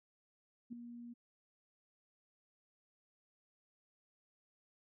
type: tone with ADSR envelope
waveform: sine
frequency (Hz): 238.1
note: A#3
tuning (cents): +37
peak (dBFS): -39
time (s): 0.7-1.14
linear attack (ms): 27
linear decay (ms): 4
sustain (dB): -8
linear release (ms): 16
effects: none